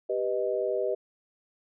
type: chord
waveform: sine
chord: G augmented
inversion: none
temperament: equal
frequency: 392 / 493.9 / 622.3 Hz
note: G4 / B4 / D#5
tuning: 0 / 0 / 0 cents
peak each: -30 dBFS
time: 0.09-0.95 s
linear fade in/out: 10 ms
effects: none